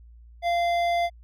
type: tone with hard clipping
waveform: sine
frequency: 691 Hz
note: F5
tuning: 19 cents flat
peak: -23 dBFS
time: 0.42-1.1 s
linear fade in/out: 50 ms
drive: 11 dB
effects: added 58 Hz sine -46 dBFS peak until 1.23 s